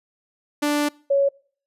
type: tone pair in turn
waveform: sawtooth / sine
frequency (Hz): 293.7 / 556.7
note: D4 / C#5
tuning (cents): 0 / +7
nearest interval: major seventh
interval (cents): 1107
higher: second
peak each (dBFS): -15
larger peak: neither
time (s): 0.62-0.89 / 1.1-1.29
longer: first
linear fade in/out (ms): 10
effects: noise-tail reverb RT60 0.5 s tail -25 dB re dry + resampled to 32000 Hz